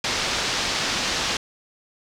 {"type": "low-pass noise", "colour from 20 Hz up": "white", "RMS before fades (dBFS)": -25, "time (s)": [0.04, 1.37], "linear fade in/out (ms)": 2, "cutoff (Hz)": 5700, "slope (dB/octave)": 24, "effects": []}